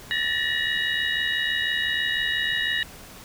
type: tone cluster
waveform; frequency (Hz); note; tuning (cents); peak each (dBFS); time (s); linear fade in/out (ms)
sine; 1758 / 1842 / 1908 / 2896 / 3806; A6 / A#6 / A#6 / F#7 / A#7; -2 / -21 / +40 / -38 / +35; -29; 0.11-2.83; 0
effects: pink hiss -44 dBFS RMS until 3.24 s